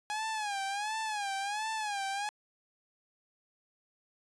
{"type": "tone with vibrato", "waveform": "sawtooth", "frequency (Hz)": 830.6, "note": "G#5", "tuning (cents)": 0, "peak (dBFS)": -29, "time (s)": [0.1, 2.29], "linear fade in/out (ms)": 0, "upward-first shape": "sine", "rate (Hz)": 1.4, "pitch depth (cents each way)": 110, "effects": ["resampled to 22050 Hz"]}